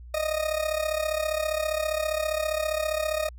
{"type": "tone with amplitude modulation", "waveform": "40% pulse", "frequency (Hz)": 620, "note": "D#5", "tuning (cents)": -6, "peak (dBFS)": -21, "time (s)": [0.14, 3.29], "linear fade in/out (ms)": 5, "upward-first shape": "sine", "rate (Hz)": 35, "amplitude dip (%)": 75, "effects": ["added 60 Hz sine -41 dBFS peak until 3.38 s"]}